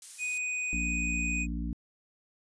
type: noise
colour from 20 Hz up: violet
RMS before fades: -39 dBFS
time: 0.02-0.38 s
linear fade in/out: 2 ms
type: tone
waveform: square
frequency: 2489 Hz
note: D#7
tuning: in tune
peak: -31 dBFS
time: 0.18-1.47 s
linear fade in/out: 50 ms
type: harmonic tone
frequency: 58.2 Hz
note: A#1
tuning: 2 cents flat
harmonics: 1 / 3 / 4 / 5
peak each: -33 / -38 / -39 / -40 dBFS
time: 0.73-1.73 s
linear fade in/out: 0 ms
effects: resampled to 22050 Hz